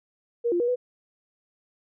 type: tone with pitch steps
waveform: sine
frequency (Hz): 472.3 / 348.6 / 480 / 496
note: A#4 / F4 / B4 / B4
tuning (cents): +23 / -3 / -49 / +7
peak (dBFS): -21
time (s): 0.44-0.76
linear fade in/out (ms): 20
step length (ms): 80
effects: none